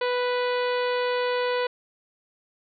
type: harmonic tone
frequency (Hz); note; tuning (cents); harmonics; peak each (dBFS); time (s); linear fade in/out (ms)
493.9; B4; 0; 1 / 2 / 3 / 4 / 5 / 6 / 7 / 8 / 9; -24 / -30 / -34 / -36 / -38 / -40 / -41 / -42 / -43; 0.01-1.67; 5
effects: none